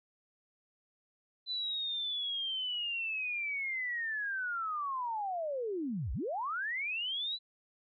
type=linear two-way sweep; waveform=sine; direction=down then up; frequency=4026 to 47.41 to 4026 Hz; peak=-33 dBFS; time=1.46-7.39 s; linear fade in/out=50 ms; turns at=6.13 s; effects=none